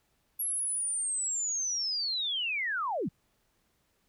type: linear sweep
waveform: sine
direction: down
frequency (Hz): 11390 to 122.3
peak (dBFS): -29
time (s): 0.39-3.09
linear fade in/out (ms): 10
effects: pink hiss -73 dBFS RMS until 4.08 s